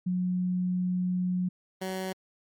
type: tone pair in turn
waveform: sine / 15% pulse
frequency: 181.4 / 188.1 Hz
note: F#3 / F#3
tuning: -34 / +29 cents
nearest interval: minor second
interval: 63 cents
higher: second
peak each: -25 dBFS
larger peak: neither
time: 0.06-1.49 / 1.81-2.13 s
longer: first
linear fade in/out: 10 ms
effects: MP3 96 kbps